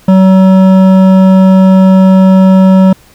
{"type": "tone with hard clipping", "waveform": "triangle", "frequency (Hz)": 189.1, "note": "F#3", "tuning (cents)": 38, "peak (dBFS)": -3, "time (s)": [0.08, 2.93], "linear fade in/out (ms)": 5, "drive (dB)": 15, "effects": ["pink hiss -42 dBFS RMS until 3.14 s"]}